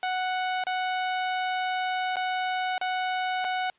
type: tone with dropouts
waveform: sawtooth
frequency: 740 Hz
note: F#5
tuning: in tune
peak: -22 dBFS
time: 0.03-3.7 s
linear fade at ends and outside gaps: 1 ms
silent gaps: 0.638-0.668 / 2.158-2.167 / 2.78-2.813 / 3.444-3.448 s
effects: white hiss -64 dBFS RMS until 3.78 s + resampled to 8000 Hz